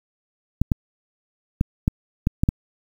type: clicks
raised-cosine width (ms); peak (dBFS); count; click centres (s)
5; -5; 7; 0.616 / 0.718 / 1.611 / 1.879 / 2.271 / 2.435 / 2.489
effects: 7-bit